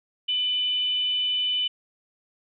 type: tone with frequency modulation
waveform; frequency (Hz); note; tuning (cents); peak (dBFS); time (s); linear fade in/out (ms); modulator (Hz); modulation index
sine; 2993; F#7; +19; -22; 0.28-1.68; 10; 595; 0.25
effects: none